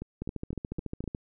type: two click trains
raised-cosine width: 3 ms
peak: -21 / -23 dBFS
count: 14 / 5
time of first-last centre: 0.22-1.149 / 0.02-1.04 s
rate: 14 / 3.92 Hz
effects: none